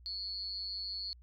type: tone with amplitude modulation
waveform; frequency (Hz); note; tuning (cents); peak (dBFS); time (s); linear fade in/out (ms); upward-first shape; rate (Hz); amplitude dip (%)
sine; 4400; C#8; -14; -33; 0.06-1.13; 0; sine; 194; 90
effects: added 60 Hz sine -54 dBFS peak until 1.22 s